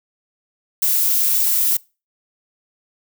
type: noise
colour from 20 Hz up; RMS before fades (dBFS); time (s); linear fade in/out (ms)
violet; -17; 0.82-1.77; 5
effects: noise-tail reverb RT60 0.3 s tail -24 dB re dry

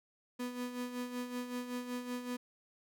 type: tone with tremolo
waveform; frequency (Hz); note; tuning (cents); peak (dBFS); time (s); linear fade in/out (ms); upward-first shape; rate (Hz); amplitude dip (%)
35% pulse; 246.9; B3; 0; -34; 0.39-2.37; 10; sine; 5.3; 60
effects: none

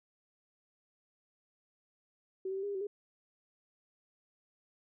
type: tone with pitch steps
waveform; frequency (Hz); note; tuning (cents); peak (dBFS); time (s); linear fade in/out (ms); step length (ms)
sine; 379.2 / 384.7 / 388 / 406.2 / 402.5 / 380.2 / 409.4; F#4 / G4 / G4 / G#4 / G4 / F#4 / G#4; +43 / -33 / -18 / -38 / +46 / +47 / -25; -34; 2.45-2.87; 5; 60
effects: none

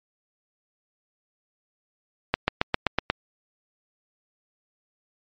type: accelerating click train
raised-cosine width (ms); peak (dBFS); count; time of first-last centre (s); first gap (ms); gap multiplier
0.3; -3; 7; 2.34-3.1; 140; 0.96
effects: low-pass 4000 Hz 12 dB/octave + MP3 48 kbps

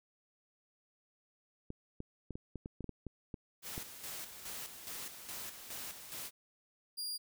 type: clicks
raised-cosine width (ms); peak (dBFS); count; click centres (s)
3; -29; 12; 1.704 / 2.004 / 2.307 / 2.355 / 2.557 / 2.659 / 2.807 / 2.843 / 2.893 / 3.067 / 3.342 / 3.779
type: noise with tremolo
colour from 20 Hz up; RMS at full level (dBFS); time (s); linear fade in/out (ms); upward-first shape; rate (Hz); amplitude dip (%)
white; -44; 3.62-6.31; 50; square; 2.4; 55
type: tone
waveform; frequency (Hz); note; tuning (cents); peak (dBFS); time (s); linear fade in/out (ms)
sawtooth; 4815; D8; +42; -35; 6.97-7.18; 20
effects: none

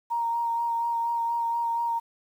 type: tone with vibrato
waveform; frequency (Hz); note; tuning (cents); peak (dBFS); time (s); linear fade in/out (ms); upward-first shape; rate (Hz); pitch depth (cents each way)
sine; 932.3; A#5; 0; -24; 0.1-2; 20; sine; 4.2; 13
effects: 9-bit

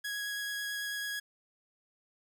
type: tone with vibrato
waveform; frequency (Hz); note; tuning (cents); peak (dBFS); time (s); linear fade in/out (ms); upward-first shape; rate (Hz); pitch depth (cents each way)
sawtooth; 1661.2; G#6; 0; -31; 0.04-1.2; 10; sine; 9.1; 8
effects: 11-bit

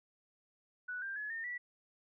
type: tone with pitch steps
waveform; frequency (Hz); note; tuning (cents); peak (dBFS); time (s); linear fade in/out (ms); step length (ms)
sine; 1480 / 1586.2 / 1700.1 / 1822.1 / 1952.9; F#6 / G6 / G#6 / A#6 / B6; 0 / +20 / +40 / -40 / -20; -38; 0.88-1.58; 10; 140
effects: none

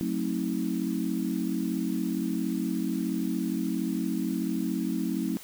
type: chord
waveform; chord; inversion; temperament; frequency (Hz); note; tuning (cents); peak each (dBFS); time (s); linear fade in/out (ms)
sine; F# diminished seventh; none; just; 185 / 222 / 266.4 / 319.7; F#3 / A3 / C4 / Eb4; 0 / +16 / +31 / +47; -32; 0.01-5.37; 0
effects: white hiss -47 dBFS RMS until 5.43 s

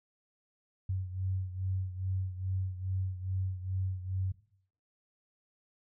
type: beating tone pair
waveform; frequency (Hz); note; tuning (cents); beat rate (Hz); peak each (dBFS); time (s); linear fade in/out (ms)
sine; 93.4 / 95.8; F#2 / G2; +17 / -39; 2.4; -33 / -38; 0.89-4.32; 5
effects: noise-tail reverb RT60 0.6 s tail -17 dB re dry

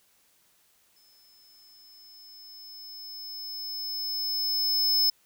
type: tone with exponential growth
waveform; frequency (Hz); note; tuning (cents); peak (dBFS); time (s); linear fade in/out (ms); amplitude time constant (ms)
square; 5220; E8; -18; -20; 0.96-5.1; 5; 900
effects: white hiss -65 dBFS RMS until 5.25 s

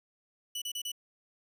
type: tone bursts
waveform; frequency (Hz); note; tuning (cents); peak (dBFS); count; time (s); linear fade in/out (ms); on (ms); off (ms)
sawtooth; 2960; F#7; 0; -31; 4; 0.55-0.918; 5; 68; 32
effects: none

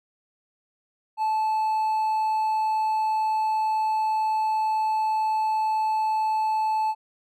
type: tone with hard clipping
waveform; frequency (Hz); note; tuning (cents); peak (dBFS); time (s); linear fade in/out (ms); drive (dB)
triangle; 871; A5; -18; -22; 1.17-6.95; 50; 5
effects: none

